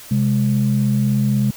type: tone pair together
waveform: sine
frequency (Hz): 130.1 / 206.4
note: C3 / G#3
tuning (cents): -9 / -10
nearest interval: minor sixth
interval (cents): 799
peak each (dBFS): -16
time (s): 0.11-1.51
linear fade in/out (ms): 5
effects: tanh soft clip ceiling -8 dBFS + white hiss -39 dBFS RMS until 1.56 s